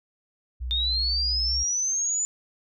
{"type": "tone with vibrato", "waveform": "sine", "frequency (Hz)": 61.74, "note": "B1", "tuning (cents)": 0, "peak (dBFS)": -28, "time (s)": [0.6, 1.64], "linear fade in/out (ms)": 20, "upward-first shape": "triangle", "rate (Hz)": 20, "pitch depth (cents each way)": 23}
{"type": "linear sweep", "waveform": "sine", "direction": "up", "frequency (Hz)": [3608, 7050], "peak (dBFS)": -23, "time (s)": [0.71, 2.25], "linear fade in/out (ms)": 0}
{"effects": []}